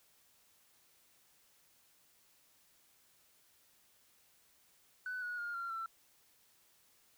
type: tone with pitch steps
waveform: sine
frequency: 1498 / 1457 / 1417.2 / 1378.4 / 1340.7 Hz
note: F#6 / F#6 / F6 / F6 / E6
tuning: +21 / -27 / +25 / -23 / +29 cents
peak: -37 dBFS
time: 5.06-5.86 s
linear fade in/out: 2 ms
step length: 160 ms
effects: tanh soft clip ceiling -34 dBFS + white hiss -69 dBFS RMS until 7.17 s